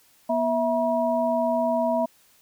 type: tone cluster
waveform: sine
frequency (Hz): 241.5 / 656 / 958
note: B3 / E5 / A#5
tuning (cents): -39 / -9 / +47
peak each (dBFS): -27 / -22 / -28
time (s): 0.29-2.06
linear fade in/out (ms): 10
effects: white hiss -59 dBFS RMS until 2.41 s